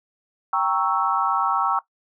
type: chord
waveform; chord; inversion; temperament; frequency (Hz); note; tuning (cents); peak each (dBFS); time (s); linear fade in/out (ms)
sine; G diminished seventh; none; equal; 784 / 932.3 / 1108.7 / 1318.5; G5 / Bb5 / Db6 / Fb6; 0 / 0 / 0 / 0; -25 / -25 / -24 / -23; 0.53-1.79; 2
effects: noise-tail reverb RT60 0.1 s tail -17 dB re dry